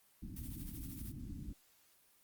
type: low-pass noise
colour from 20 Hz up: pink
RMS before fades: -46 dBFS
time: 0.22-1.53 s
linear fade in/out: 5 ms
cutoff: 320 Hz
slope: 96 dB/octave
type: noise with tremolo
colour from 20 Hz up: blue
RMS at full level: -50 dBFS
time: 0.36-1.12 s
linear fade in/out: 5 ms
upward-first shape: triangle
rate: 13 Hz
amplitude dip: 65%
effects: white hiss -69 dBFS RMS until 2.23 s + Opus 32 kbps